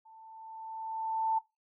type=tone with level ramp; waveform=sine; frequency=889 Hz; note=A5; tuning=18 cents sharp; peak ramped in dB=-53 to -25 dBFS; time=0.05-1.39 s; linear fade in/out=10 ms; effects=noise-tail reverb RT60 0.2 s tail -17 dB re dry